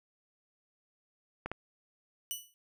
clicks, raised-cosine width 0.5 ms, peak -21 dBFS, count 2, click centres 1.46 / 1.516 s
10% pulse tone with exponential decay, 2960 Hz, F#7, in tune, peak -24 dBFS, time 2.31-2.54 s, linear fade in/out 0 ms, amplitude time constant 50 ms
effects none

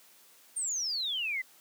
sine exponential sweep, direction down, 9000 to 1975.5 Hz, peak -30 dBFS, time 0.56-1.42 s, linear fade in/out 10 ms, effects white hiss -59 dBFS RMS until 1.6 s + high-pass 200 Hz 12 dB/octave

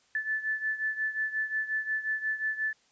sine beating tone pair, 1745 / 1750.6 Hz, A6 / A6, -15 / -9 cents, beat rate 5.6 Hz, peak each -30 / -34 dBFS, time 0.15-2.73 s, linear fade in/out 2 ms, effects white hiss -66 dBFS RMS until 2.91 s + resampled to 16000 Hz

